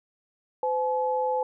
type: tone pair together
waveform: sine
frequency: 510 / 855.3 Hz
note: C5 / A5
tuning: -44 / -49 cents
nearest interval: major sixth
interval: 895 cents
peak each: -26 dBFS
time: 0.63-1.43 s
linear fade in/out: 2 ms
effects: none